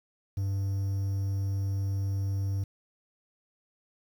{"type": "tone with quantisation", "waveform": "triangle", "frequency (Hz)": 98, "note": "G2", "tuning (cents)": 0, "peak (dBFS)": -25, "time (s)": [0.37, 2.64], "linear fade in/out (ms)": 5, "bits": 9, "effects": []}